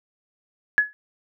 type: tone with exponential decay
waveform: sine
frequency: 1695 Hz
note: G#6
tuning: 35 cents sharp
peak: -10 dBFS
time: 0.78-0.93 s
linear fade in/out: 0 ms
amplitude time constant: 31 ms
effects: none